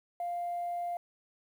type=tone; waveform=sine; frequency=698.5 Hz; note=F5; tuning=in tune; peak=-31 dBFS; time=0.2-0.97 s; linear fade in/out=2 ms; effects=tanh soft clip ceiling -29 dBFS + 10-bit